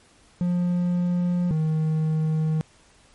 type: tone pair in turn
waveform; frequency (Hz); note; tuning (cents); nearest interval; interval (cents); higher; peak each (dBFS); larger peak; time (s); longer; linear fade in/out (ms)
triangle; 176.8 / 157.1; F3 / D#3; +22 / +17; major second; 205; first; -18; neither; 0.41-1.51 / 1.51-2.61; neither; 0
effects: pink hiss -56 dBFS RMS until 3.14 s + MP3 48 kbps